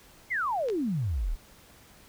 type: exponential sweep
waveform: sine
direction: down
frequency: 2217 to 31.24 Hz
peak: -26 dBFS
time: 0.3-1.36 s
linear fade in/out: 20 ms
type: clicks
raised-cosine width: 0.2 ms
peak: -24 dBFS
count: 2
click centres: 0.686 / 0.7 s
effects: pink hiss -55 dBFS RMS until 2.08 s